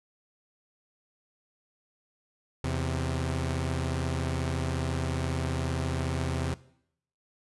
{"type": "tone pair together", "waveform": "sawtooth", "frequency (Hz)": [82.41, 130.82], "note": ["E2", "C3"], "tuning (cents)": [0, 0], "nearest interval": "minor sixth", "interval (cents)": 800, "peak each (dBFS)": -27, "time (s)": [2.64, 6.54], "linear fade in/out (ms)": 0, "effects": ["noise-tail reverb RT60 0.7 s tail -19 dB re dry", "resampled to 24000 Hz"]}